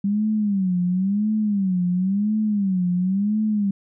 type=tone with vibrato; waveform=sine; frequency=196 Hz; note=G3; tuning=in tune; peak=-18 dBFS; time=0.04-3.71 s; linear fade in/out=5 ms; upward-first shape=sine; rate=0.96 Hz; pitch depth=170 cents each way; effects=none